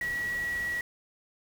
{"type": "tone in noise", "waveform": "sine", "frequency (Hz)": 1926, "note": "B6", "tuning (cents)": -44, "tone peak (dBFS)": -29, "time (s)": [0.01, 0.81], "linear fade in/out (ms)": 2, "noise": "pink", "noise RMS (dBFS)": -44, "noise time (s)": [0.01, 0.81], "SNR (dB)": 12, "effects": []}